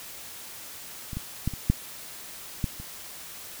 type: clicks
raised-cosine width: 5 ms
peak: -23 / -19 / -13 / -23 / -7 / -13 / -27 dBFS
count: 7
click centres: 1.132 / 1.17 / 1.476 / 1.537 / 1.7 / 2.642 / 2.8 s
effects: white hiss -42 dBFS RMS until 3.6 s